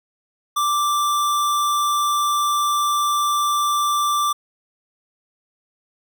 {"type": "tone", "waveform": "square", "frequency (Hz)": 1175, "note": "D6", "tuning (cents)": 1, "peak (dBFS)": -18, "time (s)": [0.56, 4.33], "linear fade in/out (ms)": 10, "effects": []}